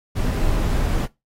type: noise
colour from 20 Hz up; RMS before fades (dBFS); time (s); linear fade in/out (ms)
brown; -20; 0.15-1.07; 20
effects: noise-tail reverb RT60 0.2 s tail -19 dB re dry + AAC 48 kbps